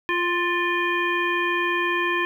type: harmonic tone with a mistuned harmonic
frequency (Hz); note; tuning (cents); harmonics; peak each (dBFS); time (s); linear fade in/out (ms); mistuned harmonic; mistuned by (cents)
349.2; F4; 0; 1 / 3 / 5 / 7 / 9; -26 / -26 / -25 / -28 / -35; 0.09-2.25; 0; 5; +20
effects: 9-bit